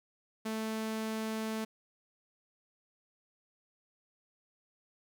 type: tone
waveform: sawtooth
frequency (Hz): 220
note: A3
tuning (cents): 0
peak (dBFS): -30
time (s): 0.45-1.65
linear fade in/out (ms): 10
effects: 12-bit